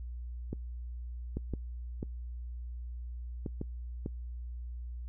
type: clicks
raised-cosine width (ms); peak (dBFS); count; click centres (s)
3; -22; 7; 0.53 / 1.37 / 1.537 / 2.029 / 3.462 / 3.614 / 4.061
effects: noise-tail reverb RT60 0.1 s tail -24 dB re dry + added 60 Hz sine -38 dBFS peak until 5.08 s